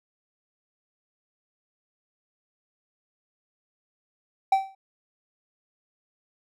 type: tone with exponential decay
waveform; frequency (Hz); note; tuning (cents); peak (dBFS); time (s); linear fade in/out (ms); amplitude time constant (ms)
triangle; 774; G5; -22; -12; 4.52-4.75; 5; 49
effects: none